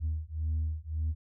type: beating tone pair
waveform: sine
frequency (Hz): 77.6 / 79.4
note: D#2 / D#2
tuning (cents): -4 / +36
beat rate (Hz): 1.8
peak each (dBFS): -31 / -31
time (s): 0-1.15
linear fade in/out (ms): 50
effects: tanh soft clip ceiling -25 dBFS